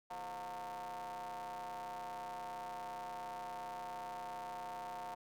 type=ring-modulated tone; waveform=45% pulse; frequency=97.3 Hz; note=G2; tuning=12 cents flat; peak=-40 dBFS; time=0.1-5.15 s; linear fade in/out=10 ms; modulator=812 Hz; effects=none